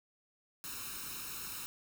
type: noise with comb filter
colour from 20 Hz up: white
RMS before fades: -43 dBFS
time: 0.64-1.66 s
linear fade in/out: 0 ms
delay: 0.75 ms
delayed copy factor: +0.75
effects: none